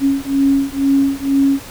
sine beating tone pair, 274.2 / 276.3 Hz, C#4 / C#4, -19 / -6 cents, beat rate 2.1 Hz, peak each -15 dBFS, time 0-1.6 s, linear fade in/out 50 ms, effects pink hiss -34 dBFS RMS until 1.7 s

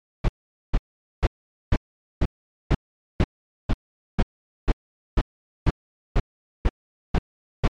brown noise bursts, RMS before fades -17 dBFS, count 16, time 0.24-7.678 s, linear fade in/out 5 ms, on 43 ms, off 450 ms, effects low-pass 4000 Hz 12 dB/octave + MP3 96 kbps

